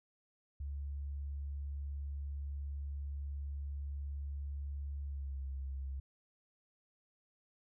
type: tone with pitch glide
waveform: sine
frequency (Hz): 70.7 to 67.47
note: C#2 to C#2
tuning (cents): +35 to -46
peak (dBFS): -38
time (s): 0.6-6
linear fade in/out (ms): 5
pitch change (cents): -81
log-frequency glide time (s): 5.06-5.41
effects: none